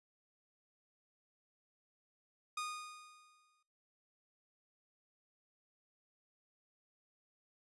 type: tone with exponential decay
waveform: sawtooth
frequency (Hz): 1231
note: D#6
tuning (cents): -19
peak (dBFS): -33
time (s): 2.57-3.63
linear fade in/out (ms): 5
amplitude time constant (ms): 230
effects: noise-tail reverb RT60 0.9 s tail -21 dB re dry + resampled to 24000 Hz